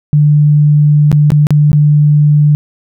sine tone with dropouts, 148.4 Hz, D3, 18 cents sharp, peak -4 dBFS, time 0.13-2.55 s, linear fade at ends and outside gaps 0 ms, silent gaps 1.116-1.127 / 1.304-1.319 / 1.469-1.506 / 1.717-1.73 s, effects none

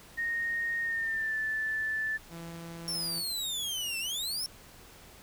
sine tone with pitch glide, 1856 to 1754.9 Hz, A#6 to A6, -8 to -5 cents, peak -29 dBFS, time 0.17-2.18 s, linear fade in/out 20 ms, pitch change -97 cents, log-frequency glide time 0.81-1.37 s
sawtooth tone, 167.6 Hz, E3, 29 cents sharp, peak -37 dBFS, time 2.29-3.23 s, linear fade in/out 50 ms
sawtooth exponential two-way sweep, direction down then up, 5500 to 2637 to 5500 Hz, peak -29 dBFS, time 2.88-4.46 s, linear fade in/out 0 ms, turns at 3.99 s
effects pink hiss -53 dBFS RMS until 5.22 s

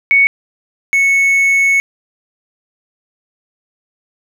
sine / triangle tone pair in turn, 2222 / 2207 Hz, C#7 / C#7, +4 / -8 cents, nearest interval unison, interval 12 cents, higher first, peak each -6 / -7 dBFS, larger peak first, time 0.11-0.27 / 0.93-1.8 s, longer second, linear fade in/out 0 ms, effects none

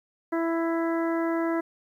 harmonic tone, 331.4 Hz, E4, 9 cents sharp, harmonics 1 / 2 / 3 / 4 / 5 / 6, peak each -25 / -31 / -35 / -37 / -39 / -41 dBFS, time 0.32-1.61 s, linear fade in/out 10 ms, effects 10-bit

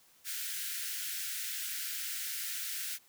white high-pass noise, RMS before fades -38 dBFS, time 0.24-2.99 s, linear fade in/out 50 ms, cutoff 1400 Hz, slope 96 dB/octave, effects white hiss -64 dBFS RMS until 3.08 s

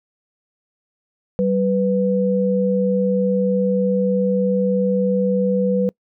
sine tone pair together, 191.7 / 494.9 Hz, G3 / B4, -38 / +4 cents, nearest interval octave + major third, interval 1642 cents, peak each -18 dBFS, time 1.39-5.89 s, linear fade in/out 0 ms, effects noise-tail reverb RT60 0.1 s tail -26 dB re dry

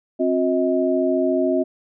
sine tone cluster, 266.3 / 360.2 / 634 Hz, C4 / F#4 / D#5, +31 / -46 / +32 cents, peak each -21 dBFS, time 0.19-1.64 s, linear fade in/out 20 ms, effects none

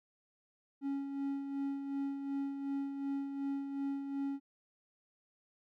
triangle tone with tremolo, 277.2 Hz, C#4, in tune, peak -31 dBFS, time 0.81-4.4 s, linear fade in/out 50 ms, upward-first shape sine, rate 2.7 Hz, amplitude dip 50%, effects none

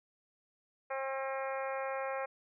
harmonic tone, 268.2 Hz, C4, 43 cents sharp, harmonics 2 / 3 / 4 / 5 / 6 / 7 / 8 / 9, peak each -37 / -41 / -43 / -45 / -47 / -48 / -49 / -50 dBFS, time 0.9-2.26 s, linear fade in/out 10 ms, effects none

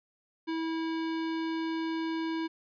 square tone, 325 Hz, E4, 24 cents flat, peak -31 dBFS, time 0.47-2.48 s, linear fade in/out 20 ms, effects resampled to 11025 Hz

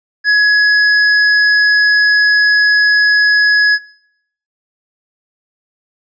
sine tone with tanh clipping, 1682 Hz, G#6, 22 cents sharp, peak -9 dBFS, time 0.24-3.79 s, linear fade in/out 50 ms, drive 14 dB, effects noise-tail reverb RT60 0.7 s tail -22 dB re dry + resampled to 16000 Hz

